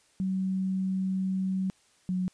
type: tone pair in turn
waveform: sine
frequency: 189.1 / 183.72 Hz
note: F#3 / F#3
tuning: +38 / -12 cents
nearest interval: unison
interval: 50 cents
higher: first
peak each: -26 dBFS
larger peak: neither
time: 0.2-1.7 / 2.09-2.28 s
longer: first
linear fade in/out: 0 ms
effects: white hiss -64 dBFS RMS until 2.33 s + resampled to 22050 Hz